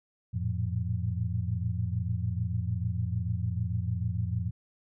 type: tone cluster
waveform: sine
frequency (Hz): 88.2 / 110.7 / 117.4 / 172.9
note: F2 / A2 / A#2 / F3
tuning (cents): +18 / +11 / +13 / -17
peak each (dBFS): -32 / -31 / -36 / -37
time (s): 0.33-4.51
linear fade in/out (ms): 20
effects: none